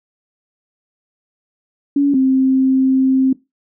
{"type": "tone pair in turn", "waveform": "sine", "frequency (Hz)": [282.7, 263.5], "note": ["C#4", "C4"], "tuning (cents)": [34, 12], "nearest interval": "minor second", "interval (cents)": 122, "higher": "first", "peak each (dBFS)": -10, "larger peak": "neither", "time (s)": [[1.96, 2.14], [2.14, 3.33]], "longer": "second", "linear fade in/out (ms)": 5, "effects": ["noise-tail reverb RT60 0.2 s tail -19 dB re dry"]}